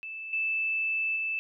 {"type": "tone with level steps", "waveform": "sine", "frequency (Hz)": 2634, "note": "E7", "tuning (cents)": -2, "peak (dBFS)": [-36, -26, -28], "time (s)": [0.03, 1.39], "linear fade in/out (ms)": 0, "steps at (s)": [0.33, 1.16], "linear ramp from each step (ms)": 2, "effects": []}